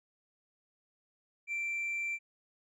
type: tone with tanh clipping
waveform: triangle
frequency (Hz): 2349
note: D7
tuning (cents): 0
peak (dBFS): -33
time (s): 1.47-2.19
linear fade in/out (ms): 50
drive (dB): 6
effects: none